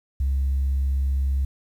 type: tone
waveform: sine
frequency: 67.7 Hz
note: C#2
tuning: 40 cents flat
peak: -18 dBFS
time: 0.2-1.45 s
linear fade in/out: 5 ms
effects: tanh soft clip ceiling -17 dBFS + 9-bit